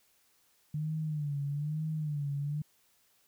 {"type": "tone with vibrato", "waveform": "sine", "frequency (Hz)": 149.2, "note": "D3", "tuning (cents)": 28, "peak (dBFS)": -31, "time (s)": [0.74, 2.62], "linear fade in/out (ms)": 5, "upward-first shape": "sine", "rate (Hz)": 1.1, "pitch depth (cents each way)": 91, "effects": ["white hiss -69 dBFS RMS until 3.27 s"]}